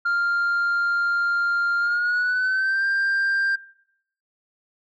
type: tone with pitch glide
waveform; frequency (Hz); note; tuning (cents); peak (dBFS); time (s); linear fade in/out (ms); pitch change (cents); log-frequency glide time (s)
sine; 1396.9 to 1586.2; F6 to G6; 0 to +20; -17; 0.05-3.56; 10; +220; 1.79-2.85
effects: noise-tail reverb RT60 0.7 s tail -21 dB re dry + tanh soft clip ceiling -18 dBFS